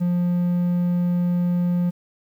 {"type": "tone", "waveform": "triangle", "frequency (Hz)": 176.1, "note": "F3", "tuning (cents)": 15, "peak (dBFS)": -16, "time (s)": [0, 1.91], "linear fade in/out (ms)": 20, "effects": ["9-bit"]}